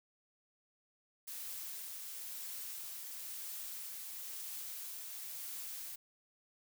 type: noise with tremolo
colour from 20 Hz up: blue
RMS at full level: -44 dBFS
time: 1.27-5.96 s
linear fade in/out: 10 ms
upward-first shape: triangle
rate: 0.99 Hz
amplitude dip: 25%
effects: none